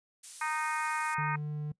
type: noise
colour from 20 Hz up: violet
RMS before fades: -39 dBFS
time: 0.23-1.15 s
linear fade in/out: 10 ms
type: harmonic tone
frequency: 309.1 Hz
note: D#4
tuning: 11 cents flat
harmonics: 3 / 4 / 5 / 6 / 7 / 8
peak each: -34 / -36 / -38 / -40 / -41 / -42 dBFS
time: 0.41-1.36 s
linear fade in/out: 5 ms
type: tone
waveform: triangle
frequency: 149.6 Hz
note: D3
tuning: 32 cents sharp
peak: -31 dBFS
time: 1.18-1.72 s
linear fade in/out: 5 ms
effects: noise-tail reverb RT60 0.1 s tail -22 dB re dry + resampled to 22050 Hz

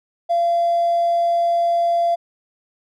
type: tone with hard clipping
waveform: triangle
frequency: 685 Hz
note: F5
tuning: 34 cents flat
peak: -15 dBFS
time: 0.29-2.16 s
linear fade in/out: 20 ms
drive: 3 dB
effects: none

